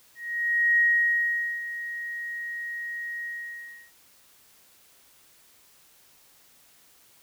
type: tone with ADSR envelope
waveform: sine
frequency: 1885 Hz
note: A#6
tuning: 19 cents sharp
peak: -17 dBFS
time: 0.15-3.92 s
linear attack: 630 ms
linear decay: 830 ms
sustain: -14 dB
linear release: 670 ms
effects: white hiss -58 dBFS RMS until 7.22 s